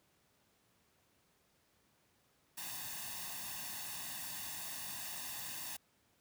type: noise with comb filter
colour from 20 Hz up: white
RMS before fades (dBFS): -44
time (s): 2.57-5.77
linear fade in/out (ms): 10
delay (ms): 1.1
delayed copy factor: +0.75
effects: pink hiss -73 dBFS RMS until 6.2 s + high-pass 80 Hz 12 dB/octave